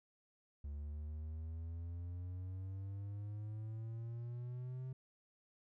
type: exponential sweep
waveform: triangle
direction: up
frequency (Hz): 71.4 to 130.81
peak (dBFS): -40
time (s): 0.64-4.93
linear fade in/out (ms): 5
effects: none